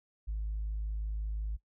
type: tone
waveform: sine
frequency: 52.8 Hz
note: G#1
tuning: 29 cents sharp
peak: -31 dBFS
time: 0.27-1.57 s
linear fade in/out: 20 ms
effects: noise-tail reverb RT60 0.1 s tail -19 dB re dry + tanh soft clip ceiling -29 dBFS